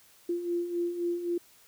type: beating tone pair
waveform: sine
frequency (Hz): 343.5 / 347.3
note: F4 / F4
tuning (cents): -29 / -10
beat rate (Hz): 3.8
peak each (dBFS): -36 / -29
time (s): 0.29-1.38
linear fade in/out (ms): 5
effects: white hiss -59 dBFS RMS until 1.67 s